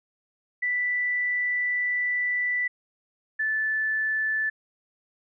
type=tone pair in turn; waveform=sine; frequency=1975.5 / 1748.7 Hz; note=B6 / A6; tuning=0 / -11 cents; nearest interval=major second; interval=211 cents; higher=first; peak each=-23 / -23 dBFS; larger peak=neither; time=0.62-2.68 / 3.39-4.5 s; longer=first; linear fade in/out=10 ms; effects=none